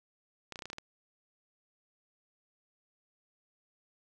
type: clicks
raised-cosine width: 0.2 ms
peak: -24 dBFS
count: 8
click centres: 0.523 / 0.558 / 0.591 / 0.622 / 0.656 / 0.701 / 0.731 / 0.784 s
effects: none